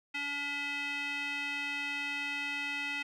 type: tone with band-pass filter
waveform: square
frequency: 285.5 Hz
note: D4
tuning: 49 cents flat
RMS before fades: -36 dBFS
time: 0.14-3.03 s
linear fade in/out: 10 ms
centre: 2400 Hz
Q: 4.3
effects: none